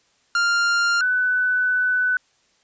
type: tone pair in turn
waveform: 45% pulse / sine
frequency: 1396.9 / 1497.4 Hz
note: F6 / F#6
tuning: 0 / +20 cents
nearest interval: minor second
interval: 120 cents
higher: second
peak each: -17 dBFS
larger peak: neither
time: 0.35-1.01 / 1.01-2.17 s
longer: second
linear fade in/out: 2 ms
effects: white hiss -62 dBFS RMS until 2.63 s + resampled to 16000 Hz